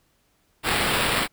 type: noise with sample-and-hold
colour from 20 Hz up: white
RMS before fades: -23 dBFS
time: 0.63-1.28 s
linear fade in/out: 50 ms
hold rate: 6300 Hz
effects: pink hiss -66 dBFS RMS until 1.32 s